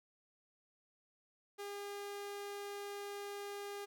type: tone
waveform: sawtooth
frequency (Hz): 404.8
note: G#4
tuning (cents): -44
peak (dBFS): -39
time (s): 1.58-3.86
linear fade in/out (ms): 20
effects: none